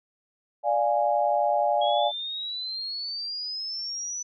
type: chord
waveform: sine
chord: D diminished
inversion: none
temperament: equal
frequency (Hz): 587.3 / 698.5 / 830.6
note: D5 / F5 / Ab5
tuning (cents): 0 / 0 / 0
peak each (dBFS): -25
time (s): 0.63-2.12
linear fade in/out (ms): 50
type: exponential sweep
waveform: sine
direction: up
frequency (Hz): 3293 to 6000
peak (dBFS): -30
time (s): 1.81-4.23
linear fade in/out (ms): 10
effects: none